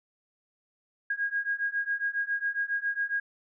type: beating tone pair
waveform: sine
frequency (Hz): 1631 / 1638.3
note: G#6 / G#6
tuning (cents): -32 / -24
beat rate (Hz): 7.3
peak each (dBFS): -31 / -30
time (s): 1.1-3.2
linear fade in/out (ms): 5
effects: none